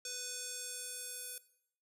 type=tone with band-pass filter sweep; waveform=square; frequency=497.3 Hz; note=B4; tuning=12 cents sharp; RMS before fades=-44 dBFS; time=0.05-1.38 s; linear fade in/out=2 ms; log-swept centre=6700 to 11000 Hz; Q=2; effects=noise-tail reverb RT60 0.7 s tail -18 dB re dry